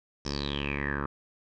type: tone with low-pass filter sweep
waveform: 10% pulse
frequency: 71 Hz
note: C#2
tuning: 42 cents sharp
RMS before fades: -32 dBFS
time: 0.25-1.06 s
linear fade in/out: 5 ms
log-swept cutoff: 5600 to 1300 Hz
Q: 9.7
effects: none